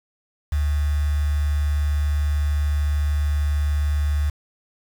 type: tone with quantisation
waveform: sine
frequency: 73.42 Hz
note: D2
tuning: in tune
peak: -18 dBFS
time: 0.52-4.3 s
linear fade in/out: 5 ms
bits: 6
effects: none